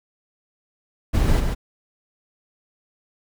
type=noise with echo; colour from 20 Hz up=brown; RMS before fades=-18 dBFS; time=1.13-1.41 s; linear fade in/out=20 ms; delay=140 ms; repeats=1; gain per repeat=-4 dB; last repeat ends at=1.55 s; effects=none